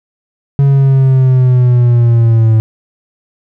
triangle linear sweep, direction down, 140 to 110 Hz, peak -3 dBFS, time 0.59-2.6 s, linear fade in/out 0 ms, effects none

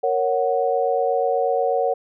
sine chord, F# major, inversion first, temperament equal, 466.2 / 554.4 / 740 Hz, A#4 / C#5 / F#5, 0 / 0 / 0 cents, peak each -22 dBFS, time 0.03-1.94 s, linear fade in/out 10 ms, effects none

